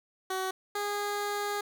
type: tone pair in turn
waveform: 15% pulse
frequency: 376.8 / 410.4 Hz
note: F#4 / G#4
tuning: +32 / -21 cents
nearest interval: minor second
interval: 147 cents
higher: second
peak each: -24 dBFS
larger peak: neither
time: 0.3-0.51 / 0.75-1.61 s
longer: second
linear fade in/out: 5 ms
effects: none